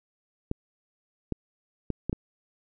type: clicks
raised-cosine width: 3 ms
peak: -15 dBFS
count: 5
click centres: 0.514 / 1.323 / 1.903 / 2.096 / 2.129 s
effects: none